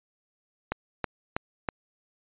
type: click train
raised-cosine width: 0.5 ms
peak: -12 dBFS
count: 4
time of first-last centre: 0.72-1.688 s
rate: 3.1 Hz
effects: resampled to 8000 Hz

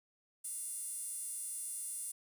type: tone with high-pass filter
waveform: sawtooth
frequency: 699 Hz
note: F5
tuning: 1 cent sharp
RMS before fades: -42 dBFS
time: 0.44-2.12 s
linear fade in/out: 10 ms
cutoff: 9600 Hz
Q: 6.7
effects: none

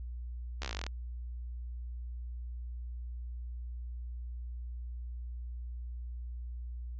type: slowing click train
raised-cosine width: 0.2 ms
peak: -20 dBFS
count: 14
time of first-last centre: 0.62-0.865 s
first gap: 13 ms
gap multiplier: 1.06
effects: added 60 Hz sine -38 dBFS peak until 6.99 s + resampled to 16000 Hz

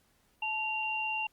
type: tone pair together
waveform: sine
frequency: 871.3 / 2768 Hz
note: A5 / F7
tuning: -17 / -16 cents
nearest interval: octave + minor sixth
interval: 2001 cents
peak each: -35 / -32 dBFS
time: 0.42-1.27 s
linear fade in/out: 5 ms
effects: pink hiss -69 dBFS RMS until 1.32 s + Opus 48 kbps

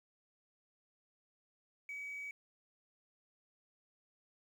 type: tone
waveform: sine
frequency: 2273 Hz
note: C#7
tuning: 43 cents sharp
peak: -40 dBFS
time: 1.89-2.31 s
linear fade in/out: 2 ms
effects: tanh soft clip ceiling -39 dBFS + 11-bit

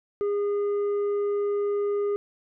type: tone with tanh clipping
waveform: triangle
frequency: 408.2 Hz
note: G#4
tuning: 30 cents flat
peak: -24 dBFS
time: 0.21-2.16 s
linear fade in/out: 0 ms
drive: 9 dB
effects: none

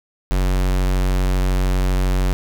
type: tone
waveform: square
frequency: 46.37 Hz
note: F#1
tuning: 5 cents sharp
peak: -16 dBFS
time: 0.31-2.33 s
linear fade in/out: 0 ms
effects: none

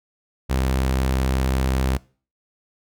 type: tone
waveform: sawtooth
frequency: 65.41 Hz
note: C2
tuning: in tune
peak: -15 dBFS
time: 0.49-1.98 s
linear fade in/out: 20 ms
effects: noise-tail reverb RT60 0.4 s tail -22 dB re dry

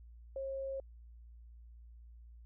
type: tone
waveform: sine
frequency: 540 Hz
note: C#5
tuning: 45 cents flat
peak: -37 dBFS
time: 0.36-0.8 s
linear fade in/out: 2 ms
effects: added 58 Hz sine -52 dBFS peak until 2.45 s

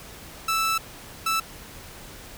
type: tone bursts at uneven times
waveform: sawtooth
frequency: 1318.5 Hz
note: E6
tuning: in tune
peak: -18 dBFS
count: 2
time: 0.48-0.78 / 1.26-1.4 s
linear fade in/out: 5 ms
effects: pink hiss -43 dBFS RMS until 2.37 s

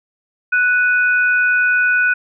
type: tone pair together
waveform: sine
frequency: 1480 / 2489 Hz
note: F#6 / D#7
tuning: 0 / 0 cents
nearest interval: major sixth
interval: 900 cents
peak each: -12 / -21 dBFS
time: 0.52-2.14 s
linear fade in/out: 10 ms
effects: none

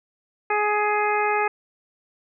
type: harmonic tone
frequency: 418.5 Hz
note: G#4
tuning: 13 cents sharp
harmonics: 1 / 2 / 3 / 4 / 5 / 6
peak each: -25 / -23 / -27 / -30 / -29 / -30 dBFS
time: 0.5-1.48 s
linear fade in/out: 5 ms
effects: none

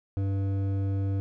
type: tone with hard clipping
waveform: sine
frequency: 97.9 Hz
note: G2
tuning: 2 cents flat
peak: -27 dBFS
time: 0.17-1.2 s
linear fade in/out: 0 ms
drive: 10 dB
effects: none

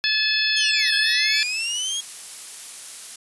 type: harmonic tone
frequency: 863 Hz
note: A5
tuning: 34 cents flat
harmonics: 2 / 3 / 4 / 5 / 6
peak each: -25 / -25 / -25 / -25 / -25 dBFS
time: 0.04-1.43 s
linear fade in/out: 0 ms
type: linear two-way sweep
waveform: 25% pulse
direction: down then up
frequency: 3322 to 1611 to 3322 Hz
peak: -20 dBFS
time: 0.56-2.01 s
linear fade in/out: 10 ms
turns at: 0.94 s
type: noise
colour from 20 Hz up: blue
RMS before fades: -34 dBFS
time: 1.35-3.16 s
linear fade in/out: 5 ms
effects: resampled to 24000 Hz

